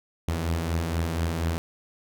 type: beating tone pair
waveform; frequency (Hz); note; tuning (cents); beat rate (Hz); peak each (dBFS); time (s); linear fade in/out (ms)
sawtooth; 79.3 / 83.5; D#2 / E2; +33 / +23; 4.2; -28 / -22; 0.28-1.58; 0
effects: none